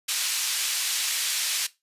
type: band-pass noise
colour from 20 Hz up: pink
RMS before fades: -27 dBFS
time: 0.08-1.67 s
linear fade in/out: 10 ms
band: 3000 to 12000 Hz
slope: 12 dB/octave
effects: noise-tail reverb RT60 0.2 s tail -17 dB re dry + resampled to 32000 Hz